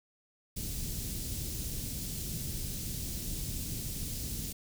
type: band-stop noise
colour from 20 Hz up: pink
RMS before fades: -37 dBFS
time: 0.56-4.53 s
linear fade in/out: 10 ms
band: 220 to 5300 Hz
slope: 12 dB/octave
effects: none